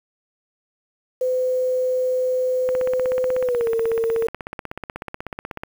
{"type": "tone with pitch glide", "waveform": "sine", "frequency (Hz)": [509, 456.1], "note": ["C5", "A#4"], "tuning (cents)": [-48, -38], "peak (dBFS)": -18, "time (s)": [1.21, 4.27], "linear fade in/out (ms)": 5, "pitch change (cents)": -190, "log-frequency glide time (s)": [3.43, 3.69]}
{"type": "click train", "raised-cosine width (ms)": 0.5, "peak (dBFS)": -15, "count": 49, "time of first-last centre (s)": [2.69, 5.635], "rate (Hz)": 16.3}
{"effects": ["7-bit"]}